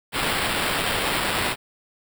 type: noise with sample-and-hold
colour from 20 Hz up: blue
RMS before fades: -24 dBFS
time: 0.12-1.56 s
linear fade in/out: 50 ms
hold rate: 6300 Hz
effects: none